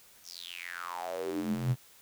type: tone with high-pass filter sweep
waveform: square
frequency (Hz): 43.65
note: F1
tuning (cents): 0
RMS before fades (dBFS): -35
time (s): 0.23-1.76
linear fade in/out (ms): 50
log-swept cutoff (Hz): 6200 to 110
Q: 7.6
effects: white hiss -58 dBFS RMS until 2.01 s